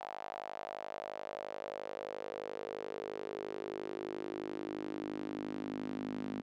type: tone with high-pass filter sweep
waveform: sawtooth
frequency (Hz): 51.5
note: G#1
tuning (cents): -14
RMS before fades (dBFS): -42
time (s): 0-6.42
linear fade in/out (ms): 20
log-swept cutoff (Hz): 750 to 240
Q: 4.5
effects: low-pass 4000 Hz 12 dB/octave